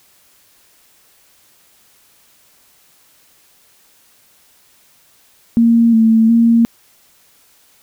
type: tone with pitch steps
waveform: sine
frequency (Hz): 231.7 / 223.9 / 231.4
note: A#3 / A3 / A#3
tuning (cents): -10 / +30 / -13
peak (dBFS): -7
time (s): 5.57-6.65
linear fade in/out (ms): 0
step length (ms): 360
effects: white hiss -52 dBFS RMS until 7.82 s